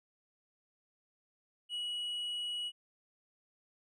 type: tone with tanh clipping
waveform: sine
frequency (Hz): 2920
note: F#7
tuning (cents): -24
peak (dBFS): -36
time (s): 1.69-2.72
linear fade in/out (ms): 50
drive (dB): 3
effects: none